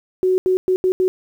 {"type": "tone bursts at uneven times", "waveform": "sine", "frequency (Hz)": 371.3, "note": "F#4", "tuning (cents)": 6, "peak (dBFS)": -13, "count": 5, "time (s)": [[0.23, 0.38], [0.46, 0.57], [0.68, 0.76], [0.84, 0.92], [1, 1.08]], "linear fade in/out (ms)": 0, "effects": ["8-bit"]}